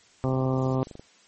harmonic tone, 130.81 Hz, C3, in tune, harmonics 1 / 2 / 3 / 4 / 5 / 6 / 7 / 8 / 9, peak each -25 / -28 / -31 / -32 / -36 / -37 / -41 / -40 / -40 dBFS, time 0.24-0.83 s, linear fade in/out 0 ms
click train, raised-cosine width 2 ms, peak -28 dBFS, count 18, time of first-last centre 0.29-0.995 s, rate 24.1 Hz
violet noise, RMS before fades -42 dBFS, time 0.55-0.94 s, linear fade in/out 50 ms
effects white hiss -57 dBFS RMS until 1.27 s + MP3 32 kbps

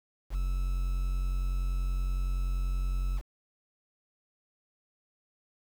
triangle tone with quantisation, 45.3 Hz, F#1, 36 cents flat, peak -25 dBFS, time 0.3-3.22 s, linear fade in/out 50 ms, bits 8, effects none

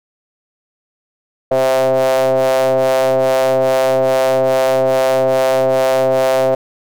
square ring-modulated tone, 65.8 Hz, C2, 10 cents sharp, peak -9 dBFS, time 1.51-6.55 s, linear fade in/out 5 ms, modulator 591 Hz, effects none

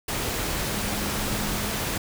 sine tone in noise, 206.4 Hz, G#3, 10 cents flat, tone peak -34 dBFS, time 0.67-1.75 s, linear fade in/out 5 ms, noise pink, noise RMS -28 dBFS, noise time 0.08-1.98 s, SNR -9 dB, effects none

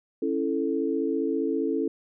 sine chord, A major, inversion first, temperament just, 275 / 330 / 440 Hz, C#4 / E4 / A4, -14 / +2 / 0 cents, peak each -28 dBFS, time 0.22-1.88 s, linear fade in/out 5 ms, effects none

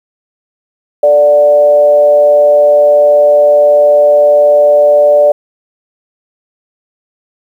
sine tone with frequency modulation, 587.3 Hz, D5, in tune, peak -3 dBFS, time 1.03-5.32 s, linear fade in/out 5 ms, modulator 148 Hz, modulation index 0.39, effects 7-bit

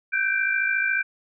sine tone cluster, 1524 / 1578 / 2357 Hz, G6 / G6 / D7, -49 / +11 / +6 cents, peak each -25 dBFS, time 0.12-1.03 s, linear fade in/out 20 ms, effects none

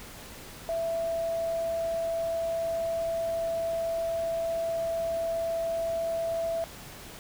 sine tone in noise, 664 Hz, E5, 12 cents sharp, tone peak -27 dBFS, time 0.69-6.64 s, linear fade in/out 0 ms, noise pink, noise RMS -45 dBFS, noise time 0-7.19 s, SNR +15 dB, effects none

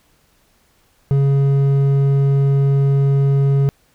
sine tone with hard clipping, 138.6 Hz, C#3, in tune, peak -13 dBFS, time 1.11-3.69 s, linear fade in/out 0 ms, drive 6 dB, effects pink hiss -58 dBFS RMS until 3.94 s

